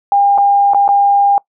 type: tone with dropouts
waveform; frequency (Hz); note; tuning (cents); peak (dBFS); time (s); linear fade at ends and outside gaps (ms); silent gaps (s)
sine; 804; G5; +44; -7; 0.12-1.38; 1; 0.378-0.383 / 0.735-0.746 / 0.879-0.889
effects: noise-tail reverb RT60 0.1 s tail -23 dB re dry